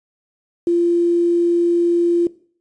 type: tone with quantisation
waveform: sine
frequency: 344.2 Hz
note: F4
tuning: 25 cents flat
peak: -13 dBFS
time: 0.67-2.27 s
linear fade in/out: 2 ms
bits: 7
effects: noise-tail reverb RT60 0.5 s tail -19 dB re dry + resampled to 22050 Hz